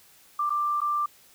sine tone with dropouts, 1182 Hz, D6, 11 cents sharp, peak -23 dBFS, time 0.39-1.06 s, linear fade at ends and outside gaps 5 ms, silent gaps 0.496-0.503 / 0.805-0.815 s, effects white hiss -56 dBFS RMS until 1.34 s

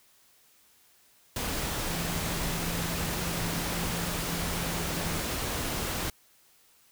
sine tone in noise, 169 Hz, E3, 43 cents sharp, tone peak -36 dBFS, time 1.88-5.19 s, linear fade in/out 2 ms, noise pink, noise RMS -32 dBFS, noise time 1.36-6.1 s, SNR -7 dB, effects white hiss -62 dBFS RMS until 6.91 s

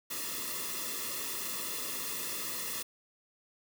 white noise with comb filter, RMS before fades -37 dBFS, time 0.1-2.83 s, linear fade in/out 10 ms, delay 1.3 ms, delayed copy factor -1, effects none

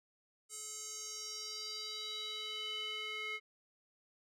square tone with band-pass filter sweep, 430 Hz, A4, 40 cents flat, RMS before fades -43 dBFS, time 0.49-3.4 s, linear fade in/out 50 ms, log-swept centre 8000 to 2300 Hz, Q 4.5, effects none

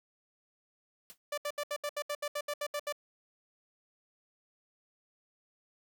white noise with exponential decay, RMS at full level -45 dBFS, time 1.1-1.18 s, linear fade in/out 0 ms, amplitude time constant 16 ms
sawtooth tone bursts, 586 Hz, D5, 4 cents flat, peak -29 dBFS, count 13, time 1.32-2.925 s, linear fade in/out 5 ms, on 57 ms, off 72 ms
effects none

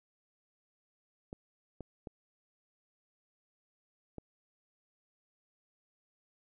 clicks, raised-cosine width 2 ms, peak -29 dBFS, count 4, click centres 1.329 / 1.807 / 2.072 / 4.183 s, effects none

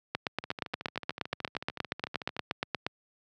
two click trains, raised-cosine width 0.3 ms, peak -13 / -22 dBFS, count 24 / 27, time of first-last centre 0.15-2.865 / 0.44-2.366 s, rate 8.47 / 13.5 Hz, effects high-pass 100 Hz 12 dB/octave

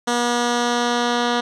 10% pulse tone with low-pass filter sweep, 240.5 Hz, B3, 46 cents flat, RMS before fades -20 dBFS, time 0.07-1.41 s, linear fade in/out 10 ms, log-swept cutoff 7500 to 4300 Hz, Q 1.4, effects none

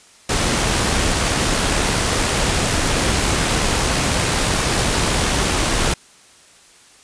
pink noise with amplitude modulation, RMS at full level -17 dBFS, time 0.29-5.94 s, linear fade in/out 5 ms, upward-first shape sine, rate 74 Hz, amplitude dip 25%, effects white hiss -48 dBFS RMS until 7.03 s + resampled to 22050 Hz

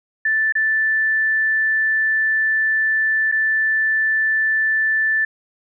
sine tone with dropouts, 1760 Hz, A6, in tune, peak -15 dBFS, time 0.25-5.25 s, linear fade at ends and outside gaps 5 ms, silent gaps 0.524-0.552 / 3.316-3.322 s, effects none

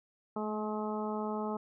harmonic tone with a mistuned harmonic, 212.9 Hz, G#3, 43 cents sharp, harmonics 1 / 2 / 3 / 4 / 5 / 6, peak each -36 / -38 / -42 / -40 / -44 / -45 dBFS, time 0.36-1.57 s, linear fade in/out 5 ms, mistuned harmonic 1, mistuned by +19 cents, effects none

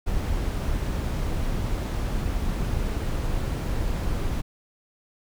brown noise, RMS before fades -26 dBFS, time 0.06-4.42 s, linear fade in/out 20 ms, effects none

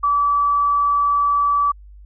sine tone, 1152 Hz, D6, 34 cents flat, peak -14 dBFS, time 0.03-1.72 s, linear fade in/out 10 ms, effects added 50 Hz sine -39 dBFS peak until 2.05 s

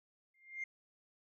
sine tone with exponential growth, 2111 Hz, C7, 15 cents sharp, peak -34 dBFS, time 0.34-0.64 s, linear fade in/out 5 ms, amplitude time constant 64 ms, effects tanh soft clip ceiling -34 dBFS

